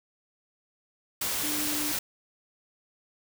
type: tone in noise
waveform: sine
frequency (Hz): 298.8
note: D4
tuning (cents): +30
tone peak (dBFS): -34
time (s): 1.43-1.92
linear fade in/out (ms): 5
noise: white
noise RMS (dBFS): -30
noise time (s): 1.21-1.99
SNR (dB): -7
effects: none